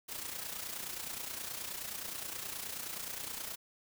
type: noise with amplitude modulation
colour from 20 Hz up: white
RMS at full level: -39 dBFS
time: 0.08-3.56 s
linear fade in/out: 20 ms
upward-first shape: sine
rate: 29.5 Hz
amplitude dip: 60%
effects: none